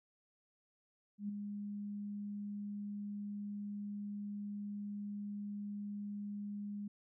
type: tone with ADSR envelope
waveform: sine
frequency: 204.8 Hz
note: G#3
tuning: 24 cents flat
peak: -35 dBFS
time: 1.18-6.88 s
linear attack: 110 ms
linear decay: 8 ms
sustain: -5 dB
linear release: 6 ms
effects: none